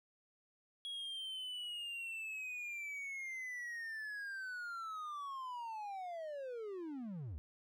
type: linear sweep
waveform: triangle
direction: down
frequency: 3322 to 63.4 Hz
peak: -40 dBFS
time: 0.85-7.38 s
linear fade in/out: 0 ms
effects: none